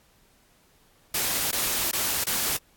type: noise with dropouts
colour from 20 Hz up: white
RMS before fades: -26 dBFS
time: 1.14-2.57 s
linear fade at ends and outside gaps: 5 ms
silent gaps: 1.512-1.527 / 1.914-1.931 / 2.241-2.267 s
effects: pink hiss -61 dBFS RMS until 2.76 s + AAC 64 kbps

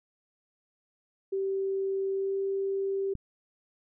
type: tone with pitch glide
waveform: sine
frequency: 388 to 390.7 Hz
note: G4 to G4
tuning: -18 to -6 cents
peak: -27 dBFS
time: 1.32-3.14 s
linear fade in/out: 10 ms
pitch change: +12 cents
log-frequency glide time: 2.13-2.35 s
type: click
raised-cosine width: 5 ms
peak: -25 dBFS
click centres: 3.153 s
effects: none

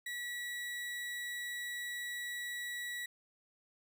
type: tone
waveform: 35% pulse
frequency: 1938 Hz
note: B6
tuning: 33 cents flat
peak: -37 dBFS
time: 0.06-3.06 s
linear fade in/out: 5 ms
effects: none

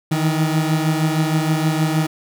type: beating tone pair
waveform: 30% pulse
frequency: 155.56 / 161.96 Hz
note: D#3 / E3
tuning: 0 / -30 cents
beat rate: 6.4 Hz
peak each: -15 / -19 dBFS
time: 0.11-2.07 s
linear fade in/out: 10 ms
effects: none

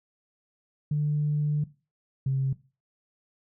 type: tone pair in turn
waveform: sine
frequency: 148.7 / 134.3 Hz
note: D3 / C3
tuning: +22 / +46 cents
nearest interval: major second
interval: 176 cents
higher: first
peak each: -22 dBFS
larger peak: neither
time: 0.91-1.64 / 2.26-2.53 s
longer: first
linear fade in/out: 5 ms
effects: noise-tail reverb RT60 0.3 s tail -17 dB re dry + tanh soft clip ceiling -18 dBFS

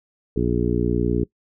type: harmonic tone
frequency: 59.7 Hz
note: A#1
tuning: 42 cents sharp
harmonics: 1 / 2 / 3 / 4 / 5 / 6 / 7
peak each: -26 / -26 / -26 / -26 / -26 / -26 / -26 dBFS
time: 0.36-1.24 s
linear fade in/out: 5 ms
effects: noise-tail reverb RT60 0.1 s tail -22 dB re dry

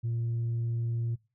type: tone with vibrato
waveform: sine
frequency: 116.54 Hz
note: A#2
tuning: in tune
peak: -26 dBFS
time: 0.03-1.16 s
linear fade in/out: 20 ms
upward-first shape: sine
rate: 20 Hz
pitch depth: 11 cents each way
effects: noise-tail reverb RT60 0.3 s tail -22 dB re dry + tanh soft clip ceiling -26 dBFS

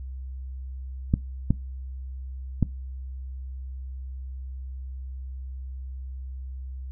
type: clicks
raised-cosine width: 5 ms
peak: -7 dBFS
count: 3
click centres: 1.139 / 1.506 / 2.627 s
effects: noise-tail reverb RT60 0.2 s tail -20 dB re dry + added 65 Hz sine -33 dBFS peak until 6.91 s

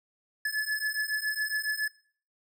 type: beating tone pair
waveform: square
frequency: 1716 / 1723.2 Hz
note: A6 / A6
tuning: -44 / -37 cents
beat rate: 7.2 Hz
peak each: -32 / -31 dBFS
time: 0.45-1.88 s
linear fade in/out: 5 ms
effects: noise-tail reverb RT60 0.5 s tail -21 dB re dry

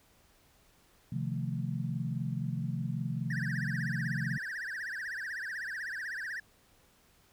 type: chord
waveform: sine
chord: F dominant seventh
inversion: second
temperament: equal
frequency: 130.81 / 155.56 / 174.61 / 220 Hz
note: C3 / Eb3 / F3 / A3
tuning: 0 / 0 / 0 / 0 cents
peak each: -35 / -37 / -38 / -40 dBFS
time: 1.12-4.38 s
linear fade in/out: 5 ms
type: tone with vibrato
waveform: triangle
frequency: 1712 Hz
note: A6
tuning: 48 cents flat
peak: -34 dBFS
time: 3.3-6.4 s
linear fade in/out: 5 ms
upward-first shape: triangle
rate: 16 Hz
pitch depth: 240 cents each way
effects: pink hiss -65 dBFS RMS until 7.32 s

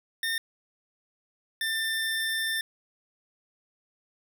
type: tone pair in turn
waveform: 25% pulse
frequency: 1818 / 1788.8 Hz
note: A#6 / A6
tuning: -44 / +28 cents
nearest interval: unison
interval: 28 cents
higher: first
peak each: -23 dBFS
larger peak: neither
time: 0.23-0.38 / 1.61-2.61 s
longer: second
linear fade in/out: 2 ms
effects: none

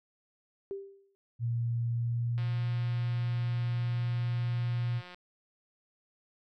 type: tone with exponential decay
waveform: sine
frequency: 393.8 Hz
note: G4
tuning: 8 cents sharp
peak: -32 dBFS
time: 0.71-1.15 s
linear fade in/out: 0 ms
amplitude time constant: 95 ms
type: tone with pitch glide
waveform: sine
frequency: 117.5 to 119.48 Hz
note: A#2 to A#2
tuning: +14 to +43 cents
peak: -28 dBFS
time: 1.39-5.02 s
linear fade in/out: 50 ms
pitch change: +29 cents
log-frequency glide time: 1.91-2.61 s
type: click train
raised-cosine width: 0.3 ms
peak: -32 dBFS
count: 496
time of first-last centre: 2.38-5.145 s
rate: 179 Hz
effects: none

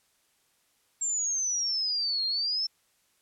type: exponential two-way sweep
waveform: sine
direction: down then up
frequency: 7460 to 4186 to 5390 Hz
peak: -26 dBFS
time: 1.01-2.67 s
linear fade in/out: 10 ms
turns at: 2.26 s
effects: white hiss -69 dBFS RMS until 3.21 s + low-pass 12000 Hz 12 dB/octave

